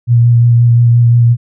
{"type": "tone with vibrato", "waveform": "sine", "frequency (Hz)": 118.8, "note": "A#2", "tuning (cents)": 33, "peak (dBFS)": -4, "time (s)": [0.07, 1.37], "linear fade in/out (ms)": 50, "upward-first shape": "sine", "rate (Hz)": 5.7, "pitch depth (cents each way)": 17, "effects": []}